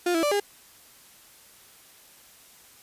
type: tone with pitch steps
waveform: 35% pulse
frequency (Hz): 352.5 / 329.2 / 587 / 406.9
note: F4 / E4 / D5 / G#4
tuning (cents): +16 / -2 / -1 / -35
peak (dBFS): -20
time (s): 0.06-0.4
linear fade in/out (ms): 5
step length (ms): 85
effects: white hiss -53 dBFS RMS until 2.82 s + resampled to 32000 Hz